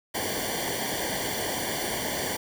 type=noise with comb filter; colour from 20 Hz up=pink; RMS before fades=-30 dBFS; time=0.14-2.37 s; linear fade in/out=10 ms; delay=0.77 ms; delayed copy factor=-1; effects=none